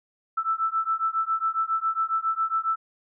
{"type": "beating tone pair", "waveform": "sine", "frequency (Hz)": [1318.5, 1325.8], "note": ["E6", "E6"], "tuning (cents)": [0, 10], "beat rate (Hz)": 7.3, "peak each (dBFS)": -26, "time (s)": [0.37, 2.76], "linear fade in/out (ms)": 10, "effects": []}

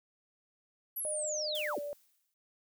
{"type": "linear sweep", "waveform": "sine", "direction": "down", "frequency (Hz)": [11840, 160.3], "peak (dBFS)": -34, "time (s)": [0.96, 1.79], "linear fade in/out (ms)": 10}
{"type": "tone with pitch glide", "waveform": "sine", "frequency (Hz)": [607, 580.6], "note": ["D#5", "D5"], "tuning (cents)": [-43, -20], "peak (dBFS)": -36, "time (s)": [1.05, 1.93], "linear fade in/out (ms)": 0, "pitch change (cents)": -77, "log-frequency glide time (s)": [1.62, 1.81]}
{"type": "noise with exponential decay", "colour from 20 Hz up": "blue", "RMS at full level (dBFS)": -43, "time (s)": [1.55, 2.34], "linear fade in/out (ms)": 1, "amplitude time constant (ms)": 170}
{"effects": []}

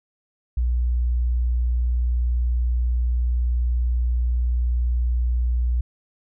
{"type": "tone", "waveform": "sine", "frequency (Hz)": 60.4, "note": "B1", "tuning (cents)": -38, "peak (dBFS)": -18, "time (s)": [0.57, 5.81], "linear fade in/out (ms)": 5, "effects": []}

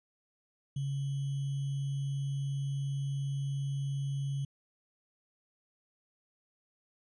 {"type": "tone with sample-and-hold", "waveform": "sine", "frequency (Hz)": 138.59, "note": "C#3", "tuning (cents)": 0, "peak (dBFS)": -31, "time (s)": [0.76, 4.45], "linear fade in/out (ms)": 5, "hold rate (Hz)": 3150, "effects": ["resampled to 24000 Hz"]}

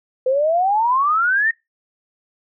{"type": "exponential sweep", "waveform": "sine", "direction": "up", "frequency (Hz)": [503, 1864.7], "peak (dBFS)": -14, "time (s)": [0.26, 1.51], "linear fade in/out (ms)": 5, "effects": ["noise-tail reverb RT60 0.2 s tail -23 dB re dry"]}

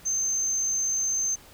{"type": "tone", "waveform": "sine", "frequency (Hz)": 6272, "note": "G8", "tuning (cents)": 0, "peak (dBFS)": -22, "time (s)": [0.05, 1.36], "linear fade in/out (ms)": 20, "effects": ["tanh soft clip ceiling -21 dBFS", "pink hiss -51 dBFS RMS until 1.53 s"]}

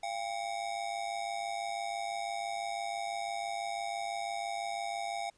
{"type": "ring-modulated tone", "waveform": "square", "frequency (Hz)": 743, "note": "F#5", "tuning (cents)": 7, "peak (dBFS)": -32, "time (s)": [0.03, 5.3], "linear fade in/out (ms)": 5, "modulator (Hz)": 53, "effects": ["pink hiss -68 dBFS RMS until 5.37 s", "resampled to 22050 Hz"]}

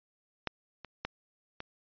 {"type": "clicks", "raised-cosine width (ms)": 0.3, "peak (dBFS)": [-15, -27, -17, -23], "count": 4, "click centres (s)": [0.473, 0.847, 1.05, 1.604], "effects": ["resampled to 11025 Hz"]}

